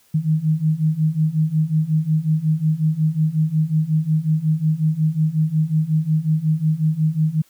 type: beating tone pair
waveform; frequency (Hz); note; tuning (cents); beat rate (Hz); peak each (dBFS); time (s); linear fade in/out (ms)
sine; 153.5 / 159; D#3 / D#3; -23 / +38; 5.5; -20 / -18; 0.14-7.42; 10
effects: white hiss -57 dBFS RMS until 7.49 s